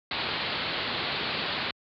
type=low-pass noise; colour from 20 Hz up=white; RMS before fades=-31 dBFS; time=0.11-1.71 s; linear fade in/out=2 ms; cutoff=4500 Hz; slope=96 dB/octave; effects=high-pass 80 Hz 12 dB/octave